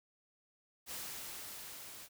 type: noise with level ramp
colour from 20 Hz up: white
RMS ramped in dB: -43 to -51 dBFS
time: 0.86-2.09 s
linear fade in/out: 50 ms
effects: none